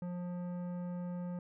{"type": "tone with tanh clipping", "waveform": "sine", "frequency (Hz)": 177.3, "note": "F3", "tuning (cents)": 26, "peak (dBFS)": -39, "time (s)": [0.02, 1.39], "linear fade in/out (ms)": 2, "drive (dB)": 13, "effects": []}